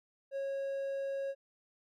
triangle tone with hard clipping, 548 Hz, C#5, 20 cents flat, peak -35 dBFS, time 0.31-1.35 s, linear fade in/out 50 ms, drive 6 dB, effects none

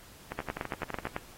two click trains, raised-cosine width 0.5 ms, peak -20 / -17 dBFS, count 10 / 8, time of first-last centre 0.32-1.07 / 0.39-1.164 s, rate 12 / 9.04 Hz, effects pink hiss -53 dBFS RMS until 1.37 s + AAC 48 kbps

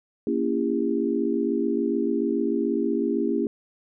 sine chord, A# diminished seventh, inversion none, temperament just, 233.1 / 279.7 / 335.6 / 402.8 Hz, A#3 / C#4 / E4 / G4, 0 / +16 / +31 / +47 cents, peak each -27 dBFS, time 0.27-3.47 s, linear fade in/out 2 ms, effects none

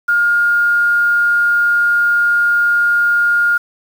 sine tone with quantisation, 1417 Hz, F6, 25 cents sharp, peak -10 dBFS, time 0.08-3.58 s, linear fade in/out 10 ms, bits 6, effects none

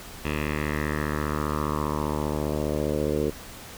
10% pulse tone with low-pass filter sweep, 75 Hz, D2, 37 cents sharp, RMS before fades -27 dBFS, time 0.24-3.31 s, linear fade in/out 20 ms, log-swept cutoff 2700 to 450 Hz, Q 3.3, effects pink hiss -42 dBFS RMS until 3.77 s

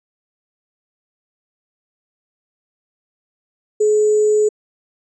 sine tone with sample-and-hold, 424.5 Hz, G#4, 38 cents sharp, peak -11 dBFS, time 3.8-4.49 s, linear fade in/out 10 ms, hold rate 7350 Hz, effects resampled to 22050 Hz

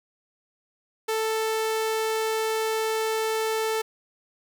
sawtooth tone, 441.2 Hz, A4, 5 cents sharp, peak -20 dBFS, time 1.08-3.82 s, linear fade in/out 10 ms, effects none

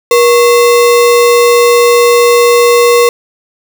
sine tone with sample-and-hold, 477.7 Hz, A#4, 42 cents sharp, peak -3 dBFS, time 0.11-3.09 s, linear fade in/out 2 ms, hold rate 1575 Hz, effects none

